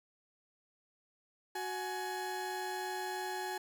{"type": "tone pair together", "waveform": "30% pulse", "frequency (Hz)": [369.4, 841.8], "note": ["F#4", "G#5"], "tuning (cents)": [-3, 23], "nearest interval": "octave + major second", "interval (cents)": 1426, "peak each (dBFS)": [-38, -36], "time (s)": [1.55, 3.58], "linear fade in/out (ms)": 5, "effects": []}